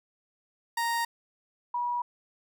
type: tone pair in turn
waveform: 30% pulse / sine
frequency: 932 / 967.3 Hz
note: A#5 / B5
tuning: -1 / -36 cents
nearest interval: minor second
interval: 65 cents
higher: second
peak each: -24 / -27 dBFS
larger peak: first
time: 0.77-1.05 / 1.74-2.02 s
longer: neither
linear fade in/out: 5 ms
effects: none